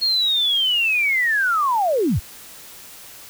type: linear sweep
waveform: sine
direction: down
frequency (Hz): 4327 to 49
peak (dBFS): -16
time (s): 0.01-2.2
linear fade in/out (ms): 20
effects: white hiss -41 dBFS RMS until 3.29 s